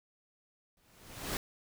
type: noise with exponential growth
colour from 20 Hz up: pink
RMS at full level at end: -33 dBFS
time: 0.77-1.37 s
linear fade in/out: 1 ms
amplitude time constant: 130 ms
effects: none